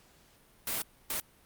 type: noise bursts at uneven times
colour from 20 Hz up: white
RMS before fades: -33 dBFS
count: 2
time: 0.67-0.82 / 1.1-1.2 s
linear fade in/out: 2 ms
effects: pink hiss -62 dBFS RMS until 1.45 s + Opus 48 kbps